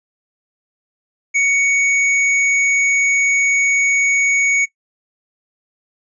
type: tone with tanh clipping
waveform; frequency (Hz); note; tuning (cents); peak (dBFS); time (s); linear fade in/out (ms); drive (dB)
sine; 2232; C#7; +11; -14; 1.34-4.66; 20; 17
effects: noise-tail reverb RT60 0.1 s tail -18 dB re dry + resampled to 22050 Hz